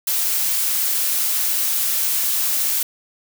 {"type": "noise", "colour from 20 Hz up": "blue", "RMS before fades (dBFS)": -20, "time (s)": [0.07, 2.83], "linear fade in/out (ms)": 5, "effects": []}